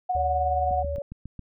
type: tone with tremolo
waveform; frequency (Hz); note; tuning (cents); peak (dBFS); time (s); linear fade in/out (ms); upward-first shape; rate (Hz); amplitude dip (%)
sine; 732; F#5; -19; -21; 0.09-0.83; 10; sine; 19; 40
type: tone with pitch glide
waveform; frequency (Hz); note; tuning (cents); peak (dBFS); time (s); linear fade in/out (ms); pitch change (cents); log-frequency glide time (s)
sine; 76.5 to 75.27; D#2 to D2; -29 to +43; -29; 0.15-0.96; 0; -28; 0.65-0.73
type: tone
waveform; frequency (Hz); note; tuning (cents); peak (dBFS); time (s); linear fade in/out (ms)
sine; 567; C#5; +39; -29; 0.16-1.02; 2
type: click train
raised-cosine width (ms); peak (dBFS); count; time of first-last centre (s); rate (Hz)
5; -25; 6; 0.71-1.393; 7.32
effects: none